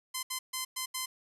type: tone bursts at uneven times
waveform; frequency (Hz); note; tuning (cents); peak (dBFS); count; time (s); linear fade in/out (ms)
5% pulse; 1032; C6; -24; -21; 5; 0.14-0.23 / 0.3-0.39 / 0.53-0.65 / 0.76-0.86 / 0.94-1.06; 10
effects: resampled to 32000 Hz